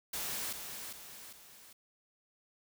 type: noise with echo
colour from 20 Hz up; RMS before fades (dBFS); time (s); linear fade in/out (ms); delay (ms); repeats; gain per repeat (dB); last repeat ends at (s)
white; -38; 0.13-0.53; 5; 400; 3; -6; 1.73
effects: none